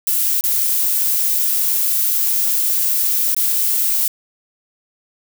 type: noise with dropouts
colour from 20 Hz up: violet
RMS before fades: -17 dBFS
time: 0.07-4.08 s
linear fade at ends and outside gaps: 2 ms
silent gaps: 0.41-0.438 / 3.347-3.365 s
effects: none